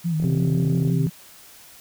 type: tone with vibrato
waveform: sine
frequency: 163.3 Hz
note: E3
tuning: 16 cents flat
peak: -20 dBFS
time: 0.04-1.1 s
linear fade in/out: 20 ms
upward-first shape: sine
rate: 5.9 Hz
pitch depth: 89 cents each way
type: click train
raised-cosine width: 2 ms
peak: -24 dBFS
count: 29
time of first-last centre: 0.2-0.9 s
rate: 40 Hz
type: harmonic tone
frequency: 130.81 Hz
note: C3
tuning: in tune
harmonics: 1 / 2 / 3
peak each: -22 / -28 / -32 dBFS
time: 0.24-1.07 s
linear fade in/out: 0 ms
effects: white hiss -47 dBFS RMS until 1.8 s